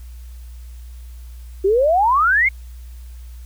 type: exponential sweep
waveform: sine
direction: up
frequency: 370 to 2217 Hz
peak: -12 dBFS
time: 1.64-2.49 s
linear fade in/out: 10 ms
effects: added 60 Hz sine -33 dBFS peak until 3.45 s + white hiss -53 dBFS RMS until 3.45 s